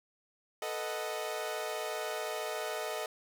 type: chord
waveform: sawtooth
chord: B dominant seventh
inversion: third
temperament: equal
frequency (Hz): 440 / 493.9 / 622.3 / 740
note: A4 / B4 / D#5 / F#5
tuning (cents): 0 / 0 / 0 / 0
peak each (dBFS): -36 / -40 / -34 / -39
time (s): 0.62-3.06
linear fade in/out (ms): 2
effects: none